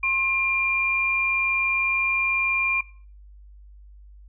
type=tone pair together; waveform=sine; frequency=1066 / 2393 Hz; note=C6 / D7; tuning=+32 / +32 cents; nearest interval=octave + major second; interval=1400 cents; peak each=-29 / -21 dBFS; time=0.03-2.81 s; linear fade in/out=5 ms; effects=noise-tail reverb RT60 0.4 s tail -17 dB re dry + added 50 Hz sine -44 dBFS peak until 4.28 s